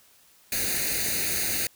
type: noise with comb filter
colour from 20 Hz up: white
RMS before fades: -27 dBFS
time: 0.52-1.67 s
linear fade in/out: 2 ms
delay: 0.46 ms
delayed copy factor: +0.8
effects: white hiss -58 dBFS RMS until 1.75 s